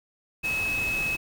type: tone in noise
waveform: sine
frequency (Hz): 2575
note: E7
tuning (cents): -41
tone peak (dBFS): -25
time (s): 0.43-1.17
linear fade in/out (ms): 20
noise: pink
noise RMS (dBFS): -36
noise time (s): 0.43-1.17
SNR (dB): +8
effects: none